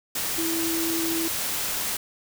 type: tone in noise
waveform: sine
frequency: 329.5 Hz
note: E4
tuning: 1 cent flat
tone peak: -26 dBFS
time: 0.38-1.28 s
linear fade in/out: 5 ms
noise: white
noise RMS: -28 dBFS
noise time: 0.15-1.97 s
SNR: -1 dB
effects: none